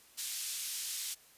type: band-pass noise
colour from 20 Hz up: white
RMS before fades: -39 dBFS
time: 0.17-1.15 s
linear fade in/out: 20 ms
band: 3200 to 11000 Hz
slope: 12 dB/octave
effects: white hiss -61 dBFS RMS until 1.37 s + resampled to 32000 Hz